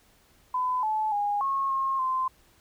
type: tone with pitch steps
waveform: sine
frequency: 1008 / 865 / 820 / 1089 / 1075 / 1038 Hz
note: B5 / A5 / G#5 / C#6 / C6 / C6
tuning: +35 / -30 / -22 / -31 / +47 / -14 cents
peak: -24 dBFS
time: 0.54-2.28 s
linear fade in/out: 5 ms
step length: 290 ms
effects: pink hiss -61 dBFS RMS until 2.6 s